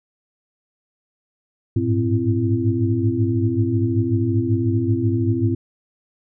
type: tone cluster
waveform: sine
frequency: 101.5 / 106.9 / 114.5 / 261.1 / 337.3 Hz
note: G#2 / A2 / A#2 / C4 / E4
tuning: -39 / -49 / -31 / -3 / +40 cents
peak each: -23 dBFS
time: 1.76-5.55 s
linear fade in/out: 5 ms
effects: none